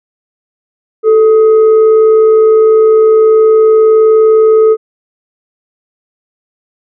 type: tone with frequency modulation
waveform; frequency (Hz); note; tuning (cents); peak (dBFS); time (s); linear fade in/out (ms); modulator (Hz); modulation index
sine; 439.3; A4; -3; -3; 1.03-4.77; 50; 819; 0.28
effects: none